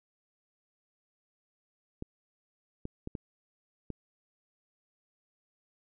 clicks, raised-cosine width 3 ms, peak -24 dBFS, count 5, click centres 2.024 / 2.854 / 3.074 / 3.152 / 3.903 s, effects none

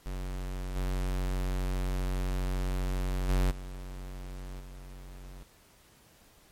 square tone with level steps, 46.25 Hz, F#1, in tune, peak -34 / -29 / -24 / -39 / -44 dBFS, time 0.06-5.43 s, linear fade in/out 0 ms, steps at 0.75 / 3.28 / 3.5 / 4.59 s, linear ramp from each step 20 ms, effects pink hiss -60 dBFS RMS until 6.51 s + MP3 64 kbps

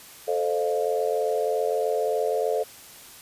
sine chord, F dominant seventh, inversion first, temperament equal with one note detuned, 440 / 523.3 / 610.2 / 698.5 Hz, A4 / C5 / Eb5 / F5, 0 / 0 / -34 / 0 cents, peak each -25 / -28 / -29 / -30 dBFS, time 0.27-2.64 s, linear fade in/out 20 ms, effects white hiss -46 dBFS RMS until 3.21 s + resampled to 32000 Hz

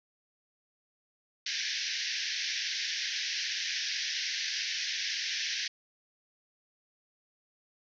white band-pass noise, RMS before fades -34 dBFS, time 1.46-5.68 s, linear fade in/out 5 ms, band 1600 to 6000 Hz, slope 96 dB/octave, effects none

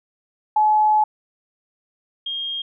sine tone pair in turn, 854 / 3230 Hz, G#5 / G#7, +48 / -49 cents, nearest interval octave + major seventh, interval 2303 cents, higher second, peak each -13 / -24 dBFS, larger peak first, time 0.56-1.04 / 2.26-2.62 s, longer first, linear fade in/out 5 ms, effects none

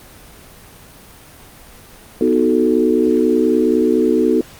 sine chord, B dominant seventh, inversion none, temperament equal, 246.9 / 311.1 / 370 / 440 Hz, B3 / D#4 / F#4 / A4, 0 / 0 / 0 / 0 cents, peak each -17 dBFS, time 2.21-4.41 s, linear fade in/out 2 ms
clicks, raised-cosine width 0.3 ms, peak -26 dBFS, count 5, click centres 2.277 / 2.328 / 2.394 / 3.112 / 3.172 s
effects pink hiss -41 dBFS RMS until 4.59 s + Opus 24 kbps

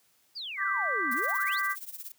sine exponential two-way sweep, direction down then up, 5040 to 231.5 to 5040 Hz, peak -35 dBFS, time 0.35-1.6 s, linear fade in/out 20 ms, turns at 1.13 s
sine chord, G major, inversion second, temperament equal, 1174.7 / 1568 / 1975.5 Hz, D6 / G6 / B6, 0 / 0 / 0 cents, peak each -31 dBFS, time 0.57-1.76 s, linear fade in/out 50 ms
violet noise with tremolo, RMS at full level -38 dBFS, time 1.11-2.12 s, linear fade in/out 5 ms, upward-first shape triangle, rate 17 Hz, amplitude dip 90%
effects white hiss -67 dBFS RMS until 2.18 s + high-pass 60 Hz 12 dB/octave

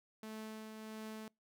sawtooth tone with tremolo, 218.1 Hz, A3, 15 cents flat, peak -40 dBFS, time 0.23-1.28 s, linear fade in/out 2 ms, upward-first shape triangle, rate 1.5 Hz, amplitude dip 40%, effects noise-tail reverb RT60 0.2 s tail -26 dB re dry

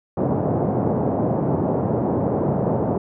pink band-pass noise, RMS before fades -21 dBFS, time 0.17-2.98 s, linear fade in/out 5 ms, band 110 to 770 Hz, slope 24 dB/octave, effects none

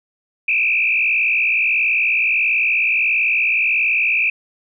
sine tone with frequency modulation, 2489 Hz, D#7, in tune, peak -14 dBFS, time 0.48-4.3 s, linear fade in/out 5 ms, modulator 58.5 Hz, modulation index 2.6, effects none

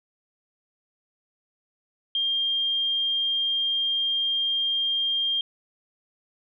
sine tone, 3204 Hz, G7, 37 cents sharp, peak -22 dBFS, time 2.15-5.41 s, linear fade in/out 2 ms, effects none

